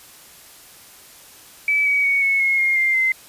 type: tone with pitch steps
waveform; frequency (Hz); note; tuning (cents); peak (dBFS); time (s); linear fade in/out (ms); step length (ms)
sine; 2300 / 2266 / 2232 / 2199 / 2166 / 2134 / 2102 / 2070; D7 / C#7 / C#7 / C#7 / C#7 / C7 / C7 / C7; -37 / +37 / +11 / -14 / -41 / +34 / +7 / -19; -15; 1.68-3.12; 2; 180
effects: white hiss -45 dBFS RMS until 3.28 s + resampled to 32000 Hz